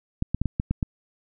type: clicks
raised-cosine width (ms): 5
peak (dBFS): -11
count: 7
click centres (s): 0.224 / 0.346 / 0.416 / 0.457 / 0.599 / 0.71 / 0.828
effects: none